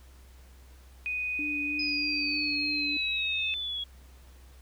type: tone with pitch glide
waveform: sine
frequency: 2489 to 2586 Hz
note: D#7 to E7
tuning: 0 to -34 cents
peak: -29 dBFS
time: 1.06-3.54 s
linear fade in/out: 0 ms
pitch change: +66 cents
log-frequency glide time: 1.84-3.42 s
type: tone with vibrato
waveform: sine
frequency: 293.7 Hz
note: D4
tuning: in tune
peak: -35 dBFS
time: 1.39-2.97 s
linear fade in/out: 0 ms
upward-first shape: sine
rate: 3.2 Hz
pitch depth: 18 cents each way
type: exponential sweep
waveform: sine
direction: down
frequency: 5050 to 3322 Hz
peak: -31 dBFS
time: 1.79-3.84 s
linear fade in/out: 5 ms
effects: added 64 Hz sine -50 dBFS peak until 4.61 s + pink hiss -60 dBFS RMS until 4.61 s